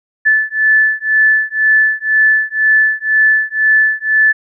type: beating tone pair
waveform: sine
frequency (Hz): 1742 / 1744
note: A6 / A6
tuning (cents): -18 / -16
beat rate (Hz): 2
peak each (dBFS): -12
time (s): 0.25-4.33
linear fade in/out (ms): 20
effects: none